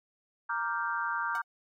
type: chord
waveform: sine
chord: G minor seventh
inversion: first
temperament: equal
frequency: 932.3 / 1174.7 / 1396.9 / 1568 Hz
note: Bb5 / D6 / F6 / G6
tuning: 0 / 0 / 0 / 0 cents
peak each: -35 dBFS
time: 0.49-1.42 s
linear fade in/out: 10 ms
type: tone with exponential decay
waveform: sawtooth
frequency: 740 Hz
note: F#5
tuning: in tune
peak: -34 dBFS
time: 1.35-1.44 s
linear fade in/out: 1 ms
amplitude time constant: 18 ms
effects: none